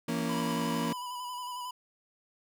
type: chord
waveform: 35% pulse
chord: A# diminished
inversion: second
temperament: just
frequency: 167.82 / 233.1 / 279.7 Hz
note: E3 / A#3 / C#4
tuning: +31 / 0 / +16 cents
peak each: -33 / -31 / -34 dBFS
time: 0.08-0.93 s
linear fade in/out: 5 ms
type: tone with vibrato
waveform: square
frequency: 990 Hz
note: B5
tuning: 4 cents sharp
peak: -37 dBFS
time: 0.29-1.71 s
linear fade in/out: 5 ms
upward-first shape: square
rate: 11 Hz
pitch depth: 25 cents each way
effects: none